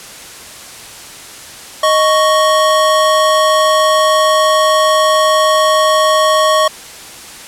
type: tone pair together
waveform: square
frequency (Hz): 622.3 / 1110.8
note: D#5 / C#6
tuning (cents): 0 / +3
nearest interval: minor seventh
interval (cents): 1003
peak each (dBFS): -12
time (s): 1.83-6.68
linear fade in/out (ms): 5
effects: white hiss -32 dBFS RMS until 7.47 s + low-pass 10000 Hz 12 dB/octave